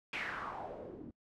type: noise with low-pass filter sweep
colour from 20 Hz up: white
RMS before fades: -43 dBFS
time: 0.13-1.11 s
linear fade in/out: 2 ms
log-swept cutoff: 2500 to 250 Hz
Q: 3.7
effects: noise-tail reverb RT60 0.1 s tail -26 dB re dry